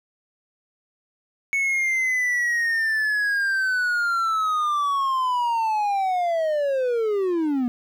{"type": "linear sweep", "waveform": "triangle", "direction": "down", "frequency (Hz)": [2217, 237], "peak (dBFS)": -18, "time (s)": [1.53, 7.68], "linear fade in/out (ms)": 0, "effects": ["10-bit"]}